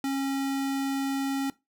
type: tone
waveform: square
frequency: 272.9 Hz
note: C#4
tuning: 27 cents flat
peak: -27 dBFS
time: 0.04-1.5 s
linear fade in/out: 2 ms
effects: noise-tail reverb RT60 0.2 s tail -19 dB re dry